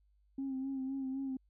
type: tone with vibrato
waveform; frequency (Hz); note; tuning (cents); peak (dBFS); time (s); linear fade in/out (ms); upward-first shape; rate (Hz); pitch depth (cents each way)
sine; 267.2; C4; +36; -34; 0.38-1.37; 5; sine; 3.9; 37
effects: tanh soft clip ceiling -31 dBFS + added 50 Hz sine -67 dBFS peak until 1.49 s